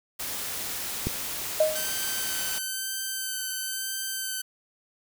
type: noise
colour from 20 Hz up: white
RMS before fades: -33 dBFS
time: 0.19-2.59 s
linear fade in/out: 10 ms
type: click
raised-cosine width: 3 ms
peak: -14 dBFS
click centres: 1.07 s
type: tone with exponential decay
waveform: sine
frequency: 622.3 Hz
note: D#5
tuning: in tune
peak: -15 dBFS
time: 1.6-1.92 s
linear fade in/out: 5 ms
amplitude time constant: 68 ms
type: tone with vibrato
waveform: 5% pulse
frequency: 1541 Hz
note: G6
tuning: 30 cents flat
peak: -19 dBFS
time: 1.75-4.42 s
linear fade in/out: 10 ms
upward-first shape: sine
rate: 1 Hz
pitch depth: 14 cents each way
effects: none